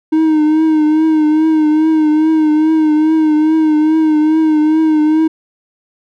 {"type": "tone with vibrato", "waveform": "triangle", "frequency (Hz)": 311.1, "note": "D#4", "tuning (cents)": 0, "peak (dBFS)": -6, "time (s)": [0.12, 5.28], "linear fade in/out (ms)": 10, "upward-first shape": "triangle", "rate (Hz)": 2.4, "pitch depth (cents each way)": 51, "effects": []}